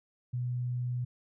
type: tone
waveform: sine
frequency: 123.47 Hz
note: B2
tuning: in tune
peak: -30 dBFS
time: 0.33-1.05 s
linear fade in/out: 10 ms
effects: none

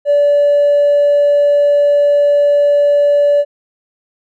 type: tone with hard clipping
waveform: sine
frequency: 578 Hz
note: D5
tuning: 28 cents flat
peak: -8 dBFS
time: 0.05-3.45 s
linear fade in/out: 50 ms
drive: 1 dB
effects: none

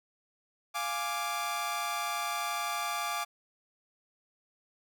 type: chord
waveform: sawtooth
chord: D diminished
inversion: first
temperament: equal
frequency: 698.5 / 830.6 / 1174.7 Hz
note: F5 / Ab5 / D6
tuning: 0 / 0 / 0 cents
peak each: -34 / -34 / -30 dBFS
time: 0.74-3.25 s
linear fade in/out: 20 ms
effects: none

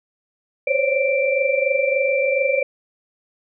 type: tone cluster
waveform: sine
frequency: 519 / 543 / 566 / 2349 Hz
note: C5 / C#5 / C#5 / D7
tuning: -14 / -36 / +36 / 0 cents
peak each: -22 dBFS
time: 0.67-2.63 s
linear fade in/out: 5 ms
effects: none

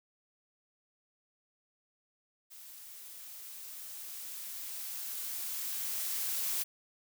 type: noise with level ramp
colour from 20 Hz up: blue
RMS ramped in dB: -51 to -33 dBFS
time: 2.5-6.64 s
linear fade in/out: 20 ms
effects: none

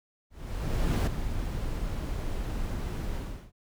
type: noise with ADSR envelope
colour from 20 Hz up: brown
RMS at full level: -23 dBFS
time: 0.3-3.52 s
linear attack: 770 ms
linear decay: 7 ms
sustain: -9 dB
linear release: 370 ms
effects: none

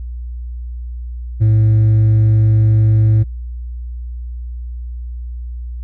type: tone with hard clipping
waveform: triangle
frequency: 108.9 Hz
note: A2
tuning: 17 cents flat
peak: -7 dBFS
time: 1.4-3.24 s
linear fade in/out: 20 ms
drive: 1 dB
effects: added 60 Hz sine -23 dBFS peak until 5.83 s

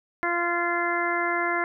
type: harmonic tone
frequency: 345.7 Hz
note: F4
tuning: 18 cents flat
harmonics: 1 / 2 / 3 / 4 / 5 / 6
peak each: -30 / -30 / -30 / -30 / -30 / -30 dBFS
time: 0.23-1.64 s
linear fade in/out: 0 ms
effects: none

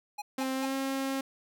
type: tone bursts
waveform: square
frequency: 830.6 Hz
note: G#5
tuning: in tune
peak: -35 dBFS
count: 3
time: 0.18-0.66 s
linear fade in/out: 10 ms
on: 40 ms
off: 180 ms
type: tone with pitch glide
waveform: sawtooth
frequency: 263.2 to 269.5 Hz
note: C4 to C#4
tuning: +10 to -49 cents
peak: -26 dBFS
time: 0.38-1.21 s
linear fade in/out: 5 ms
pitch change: +41 cents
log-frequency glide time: 0.53-0.75 s
effects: none

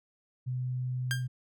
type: tone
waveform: sine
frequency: 126.5 Hz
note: B2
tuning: 42 cents sharp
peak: -30 dBFS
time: 0.46-1.28 s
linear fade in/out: 20 ms
type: tone with exponential decay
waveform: sawtooth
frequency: 1600 Hz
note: G6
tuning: 35 cents sharp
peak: -23 dBFS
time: 1.11-1.27 s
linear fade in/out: 0 ms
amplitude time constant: 34 ms
effects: none

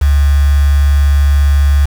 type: tone with quantisation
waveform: sine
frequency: 71.2 Hz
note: C#2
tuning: 47 cents sharp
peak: -6 dBFS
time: 0.01-1.86 s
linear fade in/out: 10 ms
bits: 4
effects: none

